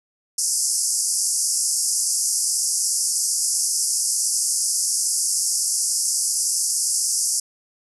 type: band-pass noise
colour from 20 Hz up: white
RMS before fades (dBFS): -22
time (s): 0.38-7.4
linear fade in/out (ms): 5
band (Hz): 4900 to 11000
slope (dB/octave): 96
effects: none